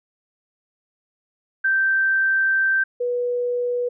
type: tone pair in turn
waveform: sine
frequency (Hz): 1562 / 488.2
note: G6 / B4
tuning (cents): -7 / -20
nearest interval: octave + minor sixth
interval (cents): 2013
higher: first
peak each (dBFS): -16 / -20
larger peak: first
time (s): 1.64-2.84 / 3-3.89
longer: first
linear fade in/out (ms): 10
effects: none